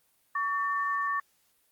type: tone pair together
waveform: sine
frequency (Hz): 1132 / 1797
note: C#6 / A6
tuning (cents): +36 / +36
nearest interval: minor sixth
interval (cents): 800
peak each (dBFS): -28 / -32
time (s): 0.35-1.2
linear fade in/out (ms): 5
effects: white hiss -69 dBFS RMS until 1.71 s + Opus 32 kbps